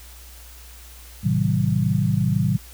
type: chord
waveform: sine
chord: A diminished seventh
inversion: none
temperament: just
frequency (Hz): 110 / 132 / 158.4 / 190.08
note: A2 / C3 / Eb3 / Gb3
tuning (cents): 0 / +16 / +31 / +47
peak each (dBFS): -23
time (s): 1.23-2.58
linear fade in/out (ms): 20
effects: added 60 Hz sine -42 dBFS peak until 2.73 s + white hiss -46 dBFS RMS until 2.73 s